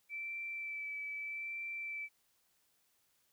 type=tone with vibrato; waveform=sine; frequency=2322 Hz; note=D7; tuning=20 cents flat; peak=-39 dBFS; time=0.09-2.09 s; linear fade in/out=50 ms; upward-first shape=sine; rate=0.8 Hz; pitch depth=17 cents each way; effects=white hiss -75 dBFS RMS until 3.32 s